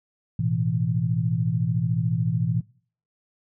sine chord, A suspended second, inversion none, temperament just, 110 / 123.75 / 165 Hz, A2 / B2 / E3, 0 / +4 / +2 cents, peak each -26 / -25 / -25 dBFS, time 0.39-2.61 s, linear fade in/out 5 ms, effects noise-tail reverb RT60 0.5 s tail -23 dB re dry

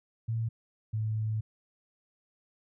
sine tone pair in turn, 113.5 / 109.06 Hz, A#2 / A2, -46 / -15 cents, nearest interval minor second, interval 69 cents, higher first, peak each -28 dBFS, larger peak neither, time 0.28-0.49 / 0.93-1.41 s, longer second, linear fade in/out 10 ms, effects none

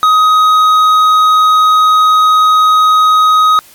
sine tone with hard clipping, 1258 Hz, D#6, 19 cents sharp, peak -6 dBFS, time 0.03-3.59 s, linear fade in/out 0 ms, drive 6 dB, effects white hiss -40 dBFS RMS until 3.74 s + MP3 96 kbps

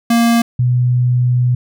square / sine tone pair in turn, 233.1 / 123.91 Hz, A#3 / B2, 0 / +6 cents, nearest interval major seventh, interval 1094 cents, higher first, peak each -10 dBFS, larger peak neither, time 0.1-0.42 / 0.59-1.55 s, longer second, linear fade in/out 5 ms, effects none

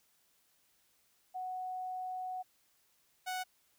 sine / sawtooth tone pair in turn, 740 / 740 Hz, F#5 / F#5, 0 / 0 cents, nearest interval unison, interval 0 cents, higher neither, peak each -37 / -32 dBFS, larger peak second, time 1.34-2.43 / 3.26-3.44 s, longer first, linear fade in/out 20 ms, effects white hiss -72 dBFS RMS until 3.78 s

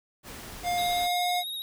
pink noise, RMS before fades -42 dBFS, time 0.23-1.09 s, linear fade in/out 50 ms
square tone with pitch glide, 707 to 715.2 Hz, F5 to F5, +21 to +41 cents, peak -26 dBFS, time 0.63-1.44 s, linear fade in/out 50 ms, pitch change +20 cents, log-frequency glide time 0.87-1.3 s
square tone with vibrato, 3771 Hz, A#7, 19 cents sharp, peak -33 dBFS, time 0.78-1.62 s, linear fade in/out 0 ms, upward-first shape triangle, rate 16 Hz, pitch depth 36 cents each way
effects none

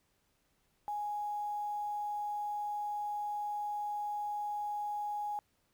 sine tone with quantisation, 830.6 Hz, G#5, in tune, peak -34 dBFS, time 0.88-5.39 s, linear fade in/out 0 ms, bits 10, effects pink hiss -75 dBFS RMS until 5.73 s

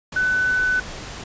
sine tone in noise, 1500 Hz, F#6, 23 cents sharp, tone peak -17 dBFS, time 0.16-0.8 s, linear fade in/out 5 ms, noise pink, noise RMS -34 dBFS, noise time 0.12-1.24 s, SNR +14 dB, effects resampled to 16000 Hz

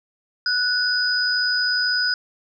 sine tone pair together, 1480 / 4978 Hz, F#6 / D#8, 0 / 0 cents, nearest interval octave + major sixth, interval 2100 cents, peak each -21 dBFS, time 0.46-2.14 s, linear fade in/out 2 ms, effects none

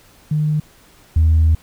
sine tone pair in turn, 152.1 / 79.81 Hz, D#3 / D#2, -39 / +45 cents, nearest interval major seventh, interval 1116 cents, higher first, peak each -14 / -8 dBFS, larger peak second, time 0.31-0.6 / 1.16-1.55 s, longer second, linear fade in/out 5 ms, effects tanh soft clip ceiling -7 dBFS + pink hiss -49 dBFS RMS until 1.62 s

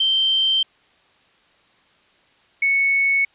sine tone pair in turn, 3128 / 2212 Hz, G7 / C#7, -4 / -4 cents, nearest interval tritone, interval 600 cents, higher first, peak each -15 dBFS, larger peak neither, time 0-0.63 / 2.62-3.25 s, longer neither, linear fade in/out 5 ms, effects white hiss -57 dBFS RMS until 3.34 s + resampled to 8000 Hz

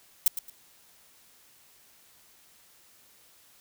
violet noise with echo, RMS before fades -20 dBFS, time 0.26-0.28 s, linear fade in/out 2 ms, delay 110 ms, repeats 2, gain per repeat -12 dB, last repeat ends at 0.5 s, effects white hiss -59 dBFS RMS until 3.6 s

